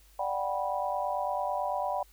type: chord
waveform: sine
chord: G major seventh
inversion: second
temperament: just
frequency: 588 / 735 / 784 / 980 Hz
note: D5 / F#5 / G5 / B5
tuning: +2 / -12 / 0 / -14 cents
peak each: -34 dBFS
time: 0.19-2.03 s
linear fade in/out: 5 ms
effects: added 50 Hz sine -57 dBFS peak until 2.12 s + white hiss -62 dBFS RMS until 2.12 s